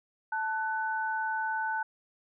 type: tone pair together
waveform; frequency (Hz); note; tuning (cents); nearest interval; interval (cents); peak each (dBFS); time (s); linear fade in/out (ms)
sine; 880 / 1496.8; A5 / F#6; 0 / +20; major sixth; 920; -31 / -32; 0.32-1.83; 5
effects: none